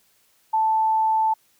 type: tone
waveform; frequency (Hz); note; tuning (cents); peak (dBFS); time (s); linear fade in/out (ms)
sine; 880; A5; 0; -17; 0.53-1.34; 10
effects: white hiss -62 dBFS RMS until 1.59 s